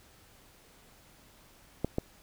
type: clicks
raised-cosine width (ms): 2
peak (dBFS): -15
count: 2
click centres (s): 1.846 / 1.984
effects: pink hiss -59 dBFS RMS until 2.22 s